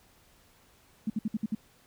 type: tone bursts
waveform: sine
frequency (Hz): 216.5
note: A3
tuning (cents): -28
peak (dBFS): -26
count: 6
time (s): 1.07-1.55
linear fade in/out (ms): 5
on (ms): 30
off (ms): 60
effects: pink hiss -62 dBFS RMS until 1.86 s